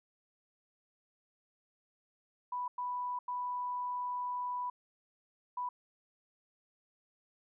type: tone bursts at uneven times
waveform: sine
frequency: 987.8 Hz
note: B5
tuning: in tune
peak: -34 dBFS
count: 4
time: 2.52-2.68 / 2.78-3.19 / 3.28-4.7 / 5.57-5.69 s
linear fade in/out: 5 ms
effects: none